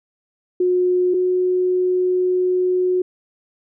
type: tone pair in turn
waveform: sine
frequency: 362 / 365.2 Hz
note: F#4 / F#4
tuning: -38 / -23 cents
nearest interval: unison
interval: 15 cents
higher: second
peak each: -14 / -15 dBFS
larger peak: first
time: 0.6-1.14 / 1.14-3.02 s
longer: second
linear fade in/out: 5 ms
effects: none